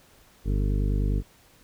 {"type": "harmonic tone", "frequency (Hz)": 50, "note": "G1", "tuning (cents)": 35, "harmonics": [1, 2, 3, 4, 5, 6, 8, 9], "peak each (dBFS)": [-23, -29, -33, -35, -37, -39, -41, -42], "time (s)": [0.44, 1.23], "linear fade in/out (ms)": 50, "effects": ["pink hiss -57 dBFS RMS until 1.63 s"]}